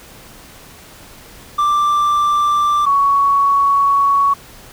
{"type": "tone pair in turn", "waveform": ["triangle", "sine"], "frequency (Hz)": [1178, 1117.6], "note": ["D6", "C#6"], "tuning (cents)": [5, 14], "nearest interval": "minor second", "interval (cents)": 91, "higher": "first", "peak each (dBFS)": -10, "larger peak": "neither", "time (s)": [[1.58, 2.86], [2.86, 4.34]], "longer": "second", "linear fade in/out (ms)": 10, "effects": ["pink hiss -40 dBFS RMS until 4.72 s"]}